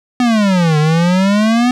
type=exponential two-way sweep; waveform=square; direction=down then up; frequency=251.8 to 149.5 to 251.8 Hz; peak=-10 dBFS; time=0.2-1.71 s; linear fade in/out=2 ms; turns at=0.78 s; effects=low-pass 6000 Hz 12 dB/octave + 7-bit